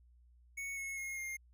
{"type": "tone with pitch steps", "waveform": "square", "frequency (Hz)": [2217, 2185, 2154, 2123], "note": ["C#7", "C#7", "C7", "C7"], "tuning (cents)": [0, -26, 50, 25], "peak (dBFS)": -40, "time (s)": [0.57, 1.37], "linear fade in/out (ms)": 10, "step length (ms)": 200, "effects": ["added 60 Hz sine -61 dBFS peak until 1.53 s"]}